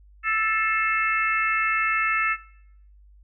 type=harmonic tone with a mistuned harmonic; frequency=440 Hz; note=A4; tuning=in tune; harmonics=3 / 4 / 5 / 6; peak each=-25 / -26 / -27 / -28 dBFS; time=0.23-2.37 s; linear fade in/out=50 ms; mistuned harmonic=5; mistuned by=-37 cents; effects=noise-tail reverb RT60 0.7 s tail -19 dB re dry + added 50 Hz sine -49 dBFS peak until 3.23 s